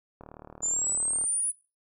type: click train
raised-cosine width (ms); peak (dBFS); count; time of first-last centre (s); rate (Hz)
1; -30; 40; 0.21-1.239; 37.9
type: exponential sweep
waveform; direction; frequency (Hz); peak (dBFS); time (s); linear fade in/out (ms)
sine; up; 7040 to 9956; -25; 0.62-1.52; 20
effects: noise-tail reverb RT60 0.3 s tail -21 dB re dry